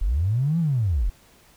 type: linear two-way sweep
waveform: triangle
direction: up then down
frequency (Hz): 35.61 to 172.8 to 35.61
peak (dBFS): -15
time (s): 0.01-1.1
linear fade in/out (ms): 10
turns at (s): 0.59
effects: tanh soft clip ceiling -17 dBFS + pink hiss -55 dBFS RMS until 1.56 s